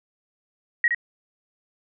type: tone with echo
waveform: sine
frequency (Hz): 1897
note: A#6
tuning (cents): +30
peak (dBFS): -15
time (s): 0.84-0.88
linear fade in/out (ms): 2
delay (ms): 67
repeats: 1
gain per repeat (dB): -5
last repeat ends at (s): 0.947
effects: none

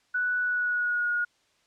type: tone with pitch glide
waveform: sine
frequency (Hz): 1480 to 1440.4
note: F#6 to F#6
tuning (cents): 0 to -47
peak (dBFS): -24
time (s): 0.14-1.25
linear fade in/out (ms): 10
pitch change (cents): -47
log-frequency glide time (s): 0.4-1.11
effects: white hiss -67 dBFS RMS until 1.66 s + low-pass 6000 Hz 12 dB/octave

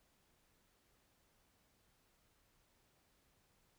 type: silence
effects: pink hiss -75 dBFS RMS until 3.78 s

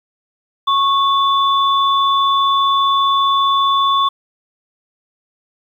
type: tone pair together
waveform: sine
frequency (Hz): 1100 / 3485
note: C#6 / A7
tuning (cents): -14 / -17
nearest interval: octave + minor sixth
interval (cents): 1997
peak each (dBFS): -12 / -19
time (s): 0.67-4.09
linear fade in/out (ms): 10
effects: 8-bit

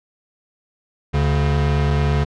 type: tone pair together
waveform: square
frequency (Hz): 73.42 / 142.33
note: D2 / C#3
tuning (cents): 0 / +46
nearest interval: major seventh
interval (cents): 1146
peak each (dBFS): -19 / -19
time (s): 1.13-2.25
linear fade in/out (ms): 20
effects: low-pass 4000 Hz 12 dB/octave

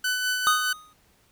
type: tone with tremolo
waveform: sawtooth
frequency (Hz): 1500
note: F#6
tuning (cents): +23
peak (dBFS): -19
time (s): 0.04-0.73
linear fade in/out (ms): 5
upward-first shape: sine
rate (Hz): 4.9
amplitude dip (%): 35
type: tone with exponential decay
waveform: square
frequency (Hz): 1244.5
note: D#6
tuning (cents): 0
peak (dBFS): -17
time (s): 0.47-0.93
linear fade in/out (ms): 0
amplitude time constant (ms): 99
effects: pink hiss -62 dBFS RMS until 1.31 s

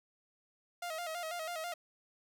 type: tone with vibrato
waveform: sawtooth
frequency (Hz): 668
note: E5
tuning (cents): +23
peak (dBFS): -34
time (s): 0.82-1.74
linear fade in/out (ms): 5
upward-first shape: square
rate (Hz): 6.1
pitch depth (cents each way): 82
effects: none

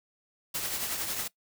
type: noise with tremolo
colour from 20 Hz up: white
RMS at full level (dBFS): -31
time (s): 0.54-1.28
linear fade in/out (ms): 10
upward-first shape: triangle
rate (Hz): 11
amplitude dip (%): 50
effects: noise-tail reverb RT60 0.1 s tail -20 dB re dry

